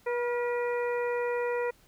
harmonic tone with a mistuned harmonic, 483.5 Hz, B4, 37 cents flat, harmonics 1 / 2 / 3 / 4 / 5, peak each -28 / -36 / -41 / -39 / -43 dBFS, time 0.06-1.71 s, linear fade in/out 10 ms, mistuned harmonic 3, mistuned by -41 cents, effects pink hiss -62 dBFS RMS until 1.87 s

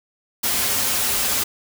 white noise with comb filter, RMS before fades -21 dBFS, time 0.43-1.44 s, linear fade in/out 10 ms, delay 6.2 ms, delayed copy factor -0.65, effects none

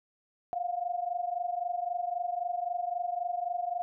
sine tone pair together, 699 / 722.8 Hz, F5 / F#5, +1 / -41 cents, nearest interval minor second, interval 58 cents, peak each -32 / -34 dBFS, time 0.53-3.82 s, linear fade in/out 0 ms, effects none

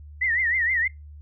sine tone with vibrato, 1944 Hz, B6, 28 cents flat, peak -20 dBFS, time 0.21-0.88 s, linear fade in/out 10 ms, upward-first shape triangle, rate 6.4 Hz, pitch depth 160 cents each way, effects noise-tail reverb RT60 0.2 s tail -25 dB re dry + added 74 Hz sine -40 dBFS peak until 1.21 s

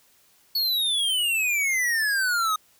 square exponential sweep, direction down, 4435 to 1244.5 Hz, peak -22 dBFS, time 0.55-2.56 s, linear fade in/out 5 ms, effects white hiss -60 dBFS RMS until 2.79 s

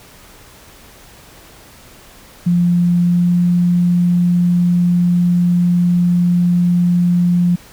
sine tone with pitch glide, 174.61 to 175.72 Hz, F3 to F3, 0 to +11 cents, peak -10 dBFS, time 2.46-7.56 s, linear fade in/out 10 ms, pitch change +11 cents, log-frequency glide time 3.02-3.32 s, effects pink hiss -42 dBFS RMS until 7.72 s

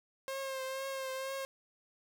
sawtooth tone with vibrato, 533 Hz, C5, 32 cents sharp, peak -33 dBFS, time 0.28-1.45 s, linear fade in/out 0 ms, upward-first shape triangle, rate 2.1 Hz, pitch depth 34 cents each way, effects none

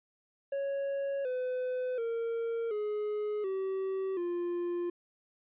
triangle tone with pitch steps, 554.4 / 505.5 / 460.8 / 420.2 / 383.1 / 349.3 Hz, C#5 / B4 / A#4 / G#4 / G4 / F4, 0 / +40 / -20 / +20 / -40 / 0 cents, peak -29 dBFS, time 0.52-4.9 s, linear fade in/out 5 ms, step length 730 ms, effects resampled to 8000 Hz

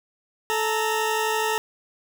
20% pulse tone pair together, 436.1 / 924.1 Hz, A4 / A#5, -15 / -15 cents, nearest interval octave + minor second, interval 1300 cents, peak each -19 / -21 dBFS, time 0.5-1.58 s, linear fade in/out 0 ms, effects none

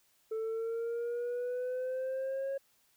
sine exponential sweep, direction up, 440 to 549 Hz, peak -30 dBFS, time 0.31-2.58 s, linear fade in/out 10 ms, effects tanh soft clip ceiling -32 dBFS + white hiss -70 dBFS RMS until 2.96 s

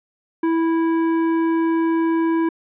triangle tone with hard clipping, 328.6 Hz, E4, 5 cents flat, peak -18 dBFS, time 0.43-2.49 s, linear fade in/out 5 ms, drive 14 dB, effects resampled to 8000 Hz

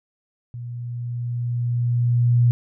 sine tone with level ramp, 120.4 Hz, B2, 44 cents flat, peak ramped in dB -30 to -12 dBFS, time 0.54-2.51 s, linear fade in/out 0 ms, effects none

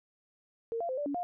sine tone with pitch steps, 459.2 / 685 / 517 / 583 / 284 / 709 Hz, A#4 / F5 / C5 / D5 / C#4 / F5, -26 / -34 / -21 / -13 / +42 / +26 cents, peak -31 dBFS, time 0.72-1.23 s, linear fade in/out 0 ms, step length 85 ms, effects none

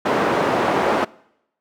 white band-pass noise, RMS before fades -19 dBFS, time 0.05-1.05 s, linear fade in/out 10 ms, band 210 to 900 Hz, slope 12 dB/octave, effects noise-tail reverb RT60 0.8 s tail -23 dB re dry

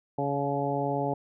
harmonic tone with a mistuned harmonic, 140.7 Hz, C#3, 26 cents sharp, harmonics 1 / 2 / 3 / 4 / 5 / 6, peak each -33 / -33 / -33 / -33 / -33 / -33 dBFS, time 0.18-1.14 s, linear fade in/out 5 ms, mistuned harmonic 6, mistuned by +18 cents, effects none

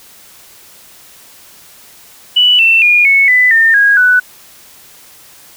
sine tone with pitch steps, 2960 / 2683 / 2432 / 2205 / 1998.5 / 1811.6 / 1642.2 / 1488.6 Hz, F#7 / E7 / D#7 / C#7 / B6 / A#6 / G#6 / F#6, 0 / +30 / -40 / -10 / +20 / -50 / -20 / +10 cents, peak -5 dBFS, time 2.36-4.2 s, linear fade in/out 10 ms, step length 230 ms, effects white hiss -40 dBFS RMS until 5.56 s

